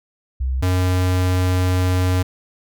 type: tone pair in turn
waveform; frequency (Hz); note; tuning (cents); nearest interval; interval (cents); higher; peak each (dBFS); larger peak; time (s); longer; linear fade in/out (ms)
sine / square; 64.7 / 91.5; C2 / F#2; -19 / -19; tritone; 600; second; -18 / -16; second; 0.4-0.62 / 0.62-2.23; second; 10
effects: none